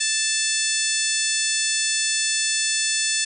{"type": "harmonic tone", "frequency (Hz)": 880, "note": "A5", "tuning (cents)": 0, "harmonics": [2, 3, 4, 5, 6, 7, 8, 9, 10], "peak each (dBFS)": [-29, -29, -29, -29, -29, -29, -29, -29, -29], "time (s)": [0, 3.25], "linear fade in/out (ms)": 10, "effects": []}